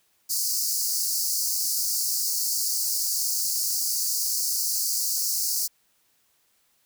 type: high-pass noise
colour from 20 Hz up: pink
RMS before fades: -26 dBFS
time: 0.29-5.68 s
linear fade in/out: 20 ms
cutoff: 4500 Hz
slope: 96 dB/octave
effects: white hiss -67 dBFS RMS until 6.85 s